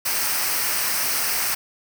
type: noise with comb filter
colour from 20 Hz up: white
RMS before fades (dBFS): -23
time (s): 0.05-1.55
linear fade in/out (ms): 10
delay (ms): 0.28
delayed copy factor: -0.55
effects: none